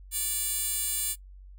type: tone with high-pass filter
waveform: 10% pulse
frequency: 579 Hz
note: D5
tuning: 25 cents flat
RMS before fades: -30 dBFS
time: 0.11-1.16 s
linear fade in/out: 50 ms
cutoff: 8100 Hz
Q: 0.97
effects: noise-tail reverb RT60 0.1 s tail -20 dB re dry + added 47 Hz sine -45 dBFS peak until 1.58 s